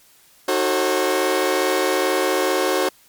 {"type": "chord", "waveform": "sawtooth", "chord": "D# diminished seventh", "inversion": "none", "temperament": "just", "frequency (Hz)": [311.1, 373.4, 448, 537.6], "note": ["D#4", "F#4", "A4", "C5"], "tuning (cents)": [0, 16, 31, 47], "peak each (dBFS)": [-22, -17, -22, -18], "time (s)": [0.48, 2.89], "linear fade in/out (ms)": 5, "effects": ["white hiss -53 dBFS RMS until 3.08 s", "MP3 96 kbps"]}